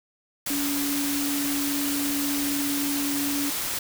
sine tone in noise, 284.3 Hz, C#4, 44 cents sharp, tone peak -26 dBFS, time 0.5-3.5 s, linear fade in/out 5 ms, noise white, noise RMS -29 dBFS, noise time 0.46-3.79 s, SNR 0 dB, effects none

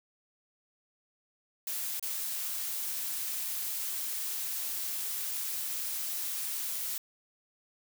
blue noise with dropouts, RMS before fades -35 dBFS, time 1.67-6.98 s, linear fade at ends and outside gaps 2 ms, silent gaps 1.996-2.026 s, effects none

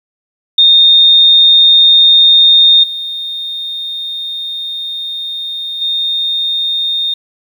sine tone with level steps, 3665 Hz, A#7, 30 cents flat, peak -3 / -18 / -12 dBFS, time 0.58-7.14 s, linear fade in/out 5 ms, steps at 2.83 / 5.81 s, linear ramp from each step 10 ms, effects 7-bit

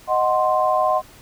sine chord, C diminished, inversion first, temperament equal, 622.3 / 740 / 1046.5 Hz, Eb5 / Gb5 / C6, 0 / 0 / 0 cents, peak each -20 / -20 / -20 dBFS, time 0.07-1.02 s, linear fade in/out 50 ms, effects pink hiss -47 dBFS RMS until 1.21 s

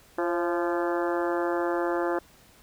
harmonic tone with a mistuned harmonic, 172.3 Hz, F3, 23 cents flat, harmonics 2 / 3 / 4 / 5 / 6 / 7 / 8 / 9 / 10, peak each -27 / -31 / -33 / -35 / -37 / -38 / -39 / -40 / -41 dBFS, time 0.18-2.19 s, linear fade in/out 5 ms, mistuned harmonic 3, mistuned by +47 cents, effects pink hiss -56 dBFS RMS until 2.62 s

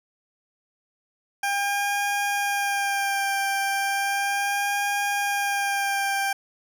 20% pulse tone with vibrato, 799 Hz, G5, 33 cents sharp, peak -18 dBFS, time 1.43-6.33 s, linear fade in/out 5 ms, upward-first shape sine, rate 0.35 Hz, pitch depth 23 cents each way, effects none

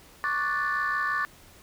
sine chord, D major seventh, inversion third, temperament equal, 1108.7 / 1174.7 / 1480 / 1760 Hz, C#6 / D6 / F#6 / A6, 0 / 0 / 0 / 0 cents, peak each -31 / -29 / -32 / -27 dBFS, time 0.24-1.25 s, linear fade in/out 0 ms, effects tanh soft clip ceiling -19 dBFS + pink hiss -53 dBFS RMS until 1.62 s

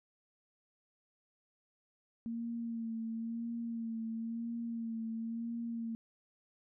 sine tone with vibrato, 229.2 Hz, A#3, 29 cents flat, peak -36 dBFS, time 2.26-5.95 s, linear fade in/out 0 ms, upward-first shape sine, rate 0.98 Hz, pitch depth 32 cents each way, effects none

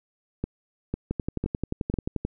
two click trains, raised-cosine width 3 ms, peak -14 / -14 dBFS, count 14 / 4, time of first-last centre 1.11-2.25 / 0.44-1.94 s, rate 11.4 / 2 Hz, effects none

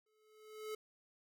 square tone with exponential growth, 430.9 Hz, A4, 36 cents flat, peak -40 dBFS, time 0.06-0.75 s, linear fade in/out 5 ms, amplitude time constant 150 ms, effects none

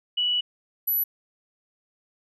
sine tone pair in turn, 2946 / 11869 Hz, F#7 / F#9, -8 / +4 cents, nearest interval 2 octaves, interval 2412 cents, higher second, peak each -21 dBFS, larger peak neither, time 0.17-0.41 / 0.87-1.04 s, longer first, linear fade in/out 10 ms, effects none

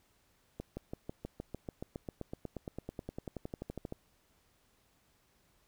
accelerating click train, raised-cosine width 2 ms, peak -26 dBFS, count 30, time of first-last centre 0.6-3.924 s, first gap 170 ms, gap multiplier 0.97, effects pink hiss -71 dBFS RMS until 5.67 s

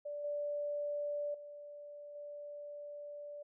sine tone with level steps, 584 Hz, D5, 10 cents flat, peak -39 / -35 / -47 / -44 dBFS, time 0.05-3.43 s, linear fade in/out 10 ms, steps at 0.24 / 1.34 / 2.15 s, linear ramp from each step 5 ms, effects none

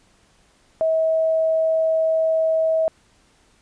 sine tone, 643 Hz, E5, 43 cents flat, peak -16 dBFS, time 0.81-2.88 s, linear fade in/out 0 ms, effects pink hiss -58 dBFS RMS until 3.61 s + resampled to 22050 Hz

